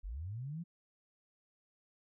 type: linear sweep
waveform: sine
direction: up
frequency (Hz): 38.89 to 176.6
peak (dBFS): -39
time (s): 0.03-0.64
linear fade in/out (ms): 20
effects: none